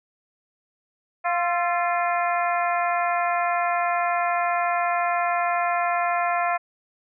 harmonic tone with a mistuned harmonic, 349.2 Hz, F4, in tune, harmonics 2 / 3 / 4 / 5 / 6 / 7, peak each -23 / -27 / -29 / -31 / -33 / -34 dBFS, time 1.24-6.58 s, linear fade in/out 20 ms, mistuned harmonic 4, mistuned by -52 cents, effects none

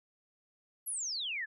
sine exponential sweep, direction down, 11840 to 1661.2 Hz, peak -34 dBFS, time 0.86-1.46 s, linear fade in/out 20 ms, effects none

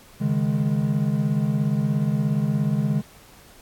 triangle chord, C# suspended second, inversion none, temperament equal, 138.59 / 155.56 / 207.7 Hz, C#3 / D#3 / G#3, 0 / 0 / 0 cents, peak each -22 dBFS, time 0.2-3.02 s, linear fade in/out 20 ms, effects pink hiss -50 dBFS RMS until 3.61 s + AAC 64 kbps

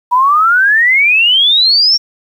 sine exponential sweep, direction up, 961 to 5588 Hz, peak -6 dBFS, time 0.11-1.98 s, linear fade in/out 20 ms, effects 7-bit

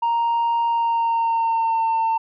sine tone with pitch glide, 932.3 to 902.1 Hz, A#5 to A5, 0 to +43 cents, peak -15 dBFS, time 0.02-2.18 s, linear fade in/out 10 ms, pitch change -57 cents, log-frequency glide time 0.66-1.89 s, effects tanh soft clip ceiling -16 dBFS

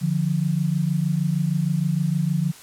sine tone pair together, 148.15 / 174.61 Hz, D3 / F3, +15 / 0 cents, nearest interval minor third, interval 285 cents, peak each -22 dBFS, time 0.01-2.52 s, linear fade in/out 20 ms, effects white hiss -45 dBFS RMS until 2.62 s + low-pass 12000 Hz 12 dB/octave

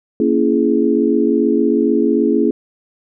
sine chord, A# half-diminished seventh, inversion none, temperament just, 233.1 / 279.7 / 335.6 / 419.5 Hz, A#3 / C#4 / E4 / G#4, 0 / +16 / +31 / +17 cents, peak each -17 dBFS, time 0.2-2.51 s, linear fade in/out 2 ms, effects none

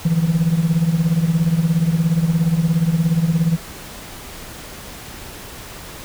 sine tone with tremolo, 164.81 Hz, E3, in tune, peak -8 dBFS, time 0.05-3.57 s, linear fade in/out 5 ms, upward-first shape triangle, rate 17 Hz, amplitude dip 90%, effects tanh soft clip ceiling -10 dBFS + pink hiss -35 dBFS RMS until 6.04 s

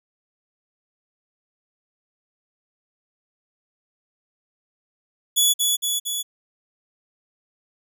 15% pulse tone with echo, 3408 Hz, G#7, 44 cents sharp, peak -8 dBFS, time 5.36-5.54 s, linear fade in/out 20 ms, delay 230 ms, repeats 3, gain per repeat -3 dB, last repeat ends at 6.23 s, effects none

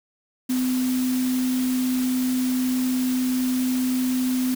sine tone in noise, 254.4 Hz, C4, 48 cents flat, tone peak -20 dBFS, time 0.49-4.55 s, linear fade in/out 10 ms, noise white, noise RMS -34 dBFS, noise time 0.49-4.55 s, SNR +11 dB, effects none

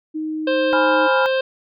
sine tone, 311.8 Hz, D#4, 4 cents sharp, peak -22 dBFS, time 0.14-1.08 s, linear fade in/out 20 ms
harmonic tone, 526 Hz, C5, 9 cents sharp, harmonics 1 / 2 / 3 / 5 / 6 / 7 / 8 / 9, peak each -17 / -32 / -26 / -30 / -33 / -35 / -42 / -42 dBFS, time 0.47-1.41 s, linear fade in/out 5 ms
sine chord, F diminished, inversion first, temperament equal, 830.6 / 987.8 / 1396.9 Hz, Ab5 / Cb6 / F6, 0 / 0 / 0 cents, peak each -23 / -21 / -20 dBFS, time 0.73-1.26 s, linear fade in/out 0 ms
effects none

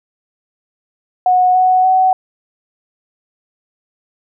sine tone with pitch steps, 732 / 740.9 / 750 Hz, F#5 / F#5 / F#5, -19 / +2 / +23 cents, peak -8 dBFS, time 1.26-2.13 s, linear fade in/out 2 ms, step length 290 ms, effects none

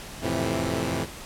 10% pulse chord, F major seventh, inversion none, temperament equal, 87.31 / 110 / 130.81 / 164.81 Hz, F2 / A2 / C3 / E3, 0 / 0 / 0 / 0 cents, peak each -23 dBFS, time 0.21-1.07 s, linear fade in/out 50 ms, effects pink hiss -40 dBFS RMS until 1.25 s + low-pass 12000 Hz 12 dB/octave

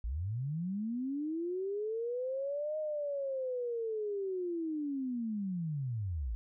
sine linear two-way sweep, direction up then down, 50.9 to 622.3 to 50.9 Hz, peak -33 dBFS, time 0.04-6.35 s, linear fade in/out 0 ms, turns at 2.78 s, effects none

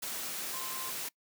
sine tone in noise, 1046.5 Hz, C6, in tune, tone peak -44 dBFS, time 0.53-0.91 s, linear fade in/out 10 ms, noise white, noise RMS -38 dBFS, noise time 0.02-1.09 s, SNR -9 dB, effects noise-tail reverb RT60 0.1 s tail -23 dB re dry + high-pass 150 Hz 12 dB/octave

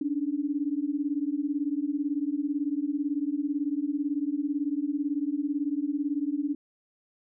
sine beating tone pair, 280.7 / 298.7 Hz, C#4 / D4, +22 / +29 cents, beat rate 18 Hz, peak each -29 dBFS, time 0.01-6.55 s, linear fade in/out 5 ms, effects none

